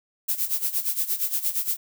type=noise with tremolo; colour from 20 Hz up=violet; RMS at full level=-23 dBFS; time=0.28-1.77 s; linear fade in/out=10 ms; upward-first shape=sine; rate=8.6 Hz; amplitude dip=80%; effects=none